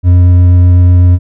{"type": "tone with hard clipping", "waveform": "triangle", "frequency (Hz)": 89.2, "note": "F2", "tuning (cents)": 37, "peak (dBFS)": -3, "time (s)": [0.03, 1.19], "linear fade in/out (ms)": 50, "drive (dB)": 7, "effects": []}